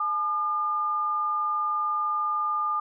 sine tone pair together, 854 / 1207.7 Hz, G#5 / D6, +48 / +48 cents, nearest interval tritone, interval 600 cents, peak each -34 / -24 dBFS, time 0-2.8 s, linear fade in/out 5 ms, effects none

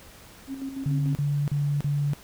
sine tone with tremolo, 270 Hz, C#4, 45 cents flat, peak -29 dBFS, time 0.47-1.18 s, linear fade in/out 50 ms, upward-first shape square, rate 6.8 Hz, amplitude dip 55%
sine tone bursts, 144.1 Hz, D3, 33 cents flat, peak -22 dBFS, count 4, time 0.86-2.134 s, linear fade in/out 0 ms, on 290 ms, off 38 ms
effects pink hiss -49 dBFS RMS until 2.23 s

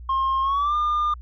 sine tone with pitch glide, 1068 to 1205.7 Hz, C6 to D6, +35 to +45 cents, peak -17 dBFS, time 0.09-1.14 s, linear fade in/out 5 ms, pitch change +210 cents, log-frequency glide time 0.42-0.75 s, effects tanh soft clip ceiling -18 dBFS + added 60 Hz sine -36 dBFS peak until 1.21 s

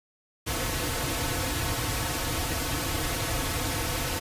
pink noise with comb filter, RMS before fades -29 dBFS, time 0.46-4.2 s, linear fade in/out 20 ms, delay 5 ms, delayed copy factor -0.95, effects resampled to 32000 Hz

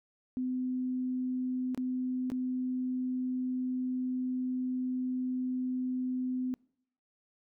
sine tone with dropouts, 254.4 Hz, C4, 48 cents flat, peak -30 dBFS, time 0.37-6.54 s, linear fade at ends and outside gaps 0 ms, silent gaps 1.747-1.776 / 2.301-2.318 s, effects noise-tail reverb RT60 0.7 s tail -26 dB re dry

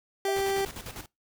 30% pulse tone, 392 Hz, G4, in tune, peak -23 dBFS, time 0.25-0.65 s, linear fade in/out 2 ms
sine tone with exponential decay, 659.3 Hz, E5, in tune, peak -29 dBFS, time 0.28-0.46 s, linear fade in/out 5 ms, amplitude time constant 39 ms
pink noise with tremolo, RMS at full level -39 dBFS, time 0.36-1.06 s, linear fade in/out 2 ms, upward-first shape square, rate 10 Hz, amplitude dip 65%
effects noise-tail reverb RT60 0.2 s tail -23 dB re dry

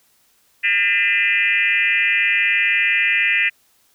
sine tone with frequency modulation, 2217 Hz, C#7, in tune, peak -14 dBFS, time 0.63-3.5 s, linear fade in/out 20 ms, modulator 201 Hz, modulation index 2.3, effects white hiss -59 dBFS RMS until 3.94 s

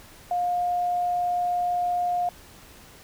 sine tone, 710 Hz, F5, 28 cents sharp, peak -22 dBFS, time 0.31-2.29 s, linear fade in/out 2 ms, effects pink hiss -49 dBFS RMS until 3.03 s

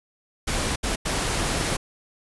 pink noise bursts at uneven times, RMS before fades -25 dBFS, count 3, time 0.47-0.76 / 0.83-0.96 / 1.05-1.77 s, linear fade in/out 10 ms, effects resampled to 24000 Hz

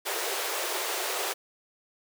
pink high-pass noise, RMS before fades -31 dBFS, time 0.05-1.34 s, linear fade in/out 20 ms, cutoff 350 Hz, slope 96 dB/octave, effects none

